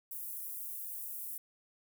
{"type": "high-pass noise", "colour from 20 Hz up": "pink", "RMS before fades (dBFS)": -42, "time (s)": [0.11, 1.38], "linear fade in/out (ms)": 5, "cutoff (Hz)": 12000, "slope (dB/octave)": 24, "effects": []}